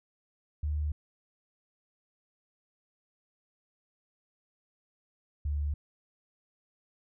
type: tone pair in turn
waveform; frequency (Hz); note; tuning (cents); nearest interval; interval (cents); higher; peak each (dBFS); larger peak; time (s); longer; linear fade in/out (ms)
sine; 74.8 / 73.01; D2 / D2; +32 / -10; unison; 42; first; -28; neither; 0.63-0.92 / 5.45-5.74; neither; 5
effects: none